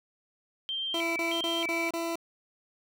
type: tone with vibrato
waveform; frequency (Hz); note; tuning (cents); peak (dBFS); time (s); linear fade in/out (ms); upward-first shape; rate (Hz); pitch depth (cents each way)
sine; 2700; E7; +41; -30; 0.69-1.89; 0; square; 1.6; 270
type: tone bursts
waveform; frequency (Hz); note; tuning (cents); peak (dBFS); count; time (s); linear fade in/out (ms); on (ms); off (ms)
20% pulse; 334.4; E4; +25; -25; 5; 0.94-2.156; 2; 220; 29
effects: none